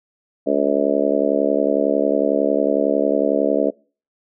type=harmonic tone; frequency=71 Hz; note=C#2; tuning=42 cents sharp; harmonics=3 / 4 / 5 / 6 / 7 / 8 / 9; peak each=-27 / -21 / -26 / -23 / -22 / -22 / -22 dBFS; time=0.46-3.71 s; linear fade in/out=20 ms; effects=noise-tail reverb RT60 0.4 s tail -25 dB re dry